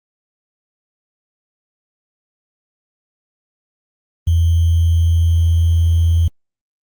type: tone with sample-and-hold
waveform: sine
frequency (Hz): 83.2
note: E2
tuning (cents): +17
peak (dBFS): -10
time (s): 4.27-6.28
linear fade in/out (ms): 5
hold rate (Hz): 3150
effects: Opus 24 kbps